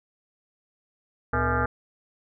sine tone with frequency modulation, 659.3 Hz, E5, in tune, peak -21 dBFS, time 1.33-1.66 s, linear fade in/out 5 ms, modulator 182 Hz, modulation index 5, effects none

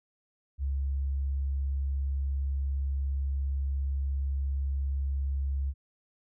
sine tone, 68.6 Hz, C#2, 17 cents flat, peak -27 dBFS, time 0.58-5.74 s, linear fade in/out 50 ms, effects none

